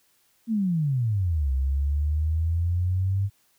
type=exponential two-way sweep; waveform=sine; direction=down then up; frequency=235 to 65.41 to 100.3 Hz; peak=-21 dBFS; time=0.47-3.3 s; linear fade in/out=50 ms; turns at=1.52 s; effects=white hiss -65 dBFS RMS until 3.58 s